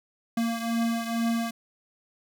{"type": "beating tone pair", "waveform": "square", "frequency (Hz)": [230.2, 232.4], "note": ["A#3", "A#3"], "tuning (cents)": [-22, -5], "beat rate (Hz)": 2.2, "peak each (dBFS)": [-27, -32], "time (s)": [0.37, 1.51], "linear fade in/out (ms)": 5, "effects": []}